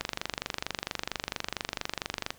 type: click train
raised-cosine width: 0.2 ms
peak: -12 dBFS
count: 57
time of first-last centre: 0.01-2.305 s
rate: 24.4 Hz
effects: pink hiss -56 dBFS RMS until 2.38 s